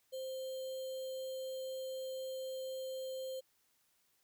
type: tone with sample-and-hold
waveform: sine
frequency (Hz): 523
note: C5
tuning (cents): -1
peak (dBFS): -39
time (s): 0.12-3.41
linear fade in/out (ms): 20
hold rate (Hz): 3675
effects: white hiss -75 dBFS RMS until 4.23 s